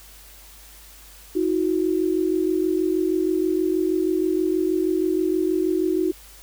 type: tone pair together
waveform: sine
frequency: 320 / 366.3 Hz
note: D#4 / F#4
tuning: +49 / -17 cents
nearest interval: major second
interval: 234 cents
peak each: -22 / -21 dBFS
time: 1.35-6.12 s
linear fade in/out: 10 ms
effects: added 50 Hz sine -48 dBFS peak until 6.42 s + white hiss -47 dBFS RMS until 6.42 s